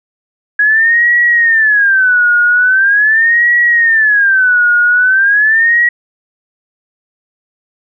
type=tone with vibrato; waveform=sine; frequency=1661.2 Hz; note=G#6; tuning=in tune; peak=-6 dBFS; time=0.59-5.89 s; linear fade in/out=5 ms; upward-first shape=sine; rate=0.42 Hz; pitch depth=250 cents each way; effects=none